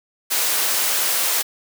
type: high-pass noise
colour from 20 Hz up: white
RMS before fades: -20 dBFS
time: 0.3-1.43 s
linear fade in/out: 20 ms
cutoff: 440 Hz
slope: 12 dB/octave
effects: none